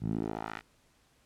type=tone with band-pass filter sweep; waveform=10% pulse; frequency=54.3 Hz; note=A1; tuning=22 cents flat; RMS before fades=-35 dBFS; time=0-0.62 s; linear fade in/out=50 ms; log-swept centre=120 to 2200 Hz; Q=1.4; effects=pink hiss -67 dBFS RMS until 1.25 s + low-pass 11000 Hz 12 dB/octave